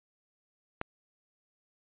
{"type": "click", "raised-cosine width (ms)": 0.5, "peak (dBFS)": -17, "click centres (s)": 0.814, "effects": ["resampled to 8000 Hz"]}